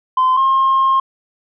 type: tone pair in turn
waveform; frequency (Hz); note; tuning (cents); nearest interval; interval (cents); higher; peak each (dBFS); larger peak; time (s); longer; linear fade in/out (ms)
sine; 1031 / 1068; C6 / C6; -26 / +35; minor second; 61; second; -9; neither; 0.17-0.37 / 0.37-1; second; 5
effects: tanh soft clip ceiling -8 dBFS